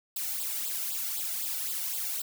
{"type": "noise with flanger", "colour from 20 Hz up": "blue", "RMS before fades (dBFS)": -33, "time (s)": [0.16, 2.22], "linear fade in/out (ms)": 5, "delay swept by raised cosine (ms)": [0.24, 1.44], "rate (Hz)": 3.9, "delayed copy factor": 0.85, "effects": []}